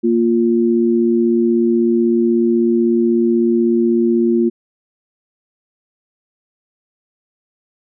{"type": "tone pair together", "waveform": "sine", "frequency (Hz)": [233.1, 349.3], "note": ["A#3", "F4"], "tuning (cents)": [0, 0], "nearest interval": "perfect fifth", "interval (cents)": 700, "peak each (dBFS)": -14, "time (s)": [0.03, 4.5], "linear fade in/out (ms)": 20, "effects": []}